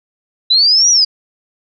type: linear two-way sweep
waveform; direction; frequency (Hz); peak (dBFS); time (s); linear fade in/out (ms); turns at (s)
sine; up then down; 3900 to 5890 to 4784; -7; 0.5-1.05; 10; 0.9
effects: none